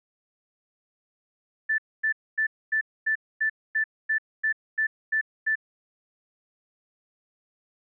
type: tone bursts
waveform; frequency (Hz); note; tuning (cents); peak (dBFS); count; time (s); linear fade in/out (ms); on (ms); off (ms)
sine; 1760; A6; 0; -21; 12; 1.69-5.556; 10; 93; 250
effects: none